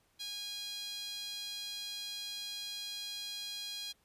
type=tone with high-pass filter; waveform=sawtooth; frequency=820 Hz; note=G#5; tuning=22 cents flat; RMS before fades=-42 dBFS; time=0.19-3.93 s; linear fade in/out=20 ms; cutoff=3700 Hz; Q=4.7; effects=pink hiss -72 dBFS RMS until 4.04 s + resampled to 32000 Hz